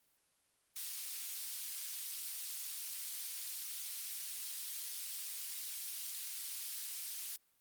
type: high-pass noise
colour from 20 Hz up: pink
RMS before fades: -43 dBFS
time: 0.76-7.36 s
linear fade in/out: 0 ms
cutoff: 4500 Hz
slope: 12 dB/octave
effects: white hiss -75 dBFS RMS until 7.6 s + Opus 32 kbps